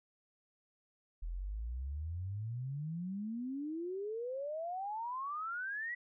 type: exponential sweep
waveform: sine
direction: up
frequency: 40.04 to 1973 Hz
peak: -37 dBFS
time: 1.22-5.95 s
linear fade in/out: 10 ms
effects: none